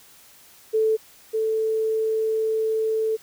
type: tone pair in turn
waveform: sine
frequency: 438.9 / 440.6 Hz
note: A4 / A4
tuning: -4 / +2 cents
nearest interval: unison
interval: 6 cents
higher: second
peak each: -17 / -20 dBFS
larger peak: first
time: 0.73-0.97 / 1.33-3.17 s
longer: second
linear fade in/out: 20 ms
effects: white hiss -51 dBFS RMS until 3.22 s